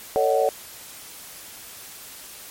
sine chord, D# half-diminished seventh, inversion second, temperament just, 448 / 560 / 622.3 / 746.7 Hz, A4 / C#5 / D#5 / F#5, +31 / +18 / 0 / +16 cents, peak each -22 / -21 / -26 / -23 dBFS, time 0.16-0.49 s, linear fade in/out 0 ms, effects white hiss -41 dBFS RMS until 2.5 s + MP3 64 kbps

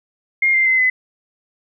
sine tone with pitch steps, 2127 / 2092 / 2057 / 2023 Hz, C7 / C7 / C7 / B6, +28 / -1 / -30 / +41 cents, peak -12 dBFS, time 0.42-0.9 s, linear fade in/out 5 ms, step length 120 ms, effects none

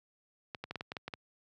clicks, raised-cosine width 0.3 ms, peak -23 dBFS, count 9, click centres 0.548 / 0.64 / 0.71 / 0.757 / 0.809 / 0.919 / 0.968 / 1.08 / 1.138 s, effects high-pass 80 Hz 12 dB/octave

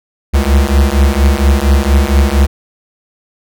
square beating tone pair, 67.2 / 71.5 Hz, C2 / D2, +47 / -46 cents, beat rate 4.3 Hz, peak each -11 dBFS, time 0.33-2.47 s, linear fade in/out 20 ms, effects none

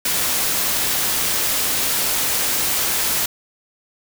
white noise, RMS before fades -20 dBFS, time 0.05-3.26 s, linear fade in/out 5 ms, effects none

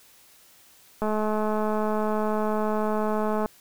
click train, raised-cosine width 1 ms, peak -14 dBFS, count 523, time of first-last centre 1.02-3.459 s, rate 214 Hz, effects white hiss -55 dBFS RMS until 3.6 s

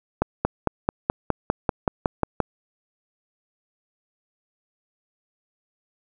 accelerating click train, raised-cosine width 1 ms, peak -5 dBFS, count 12, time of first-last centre 0.22-2.403 s, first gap 230 ms, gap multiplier 0.97, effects none

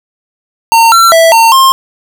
square tone with pitch steps, 913 / 1352 / 658 / 910 / 1062 Hz, A#5 / E6 / E5 / A#5 / C6, -36 / +43 / -3 / -42 / +25 cents, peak -3 dBFS, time 0.72-1.72 s, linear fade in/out 0 ms, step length 200 ms, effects none

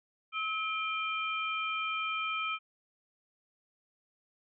sine tone cluster, 1292 / 2393 / 3125 Hz, E6 / D7 / G7, -35 / +32 / -6 cents, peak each -34 / -35 / -40 dBFS, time 0.32-2.59 s, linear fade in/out 50 ms, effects none

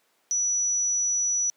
sine tone, 5900 Hz, F#8, 6 cents flat, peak -22 dBFS, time 0.31-1.5 s, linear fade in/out 0 ms, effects pink hiss -67 dBFS RMS until 1.56 s + high-pass 400 Hz 12 dB/octave

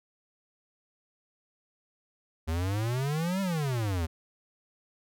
square exponential two-way sweep, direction up then down, 77.78 to 198.9 to 77.78 Hz, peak -28 dBFS, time 2.47-4.07 s, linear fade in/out 20 ms, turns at 3.41 s, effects none

